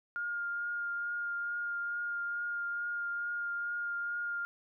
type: tone with vibrato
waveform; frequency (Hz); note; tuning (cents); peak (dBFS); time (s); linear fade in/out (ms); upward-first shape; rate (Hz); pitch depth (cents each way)
sine; 1412; F6; +19; -33; 0.16-4.45; 0; triangle; 2.3; 15
effects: none